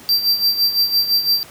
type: tone with tremolo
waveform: square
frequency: 4700 Hz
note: D8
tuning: 1 cent sharp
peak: -12 dBFS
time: 0.09-1.43 s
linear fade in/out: 0 ms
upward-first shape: sine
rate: 5.9 Hz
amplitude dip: 70%
effects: pink hiss -41 dBFS RMS until 1.5 s + high-pass 100 Hz 12 dB/octave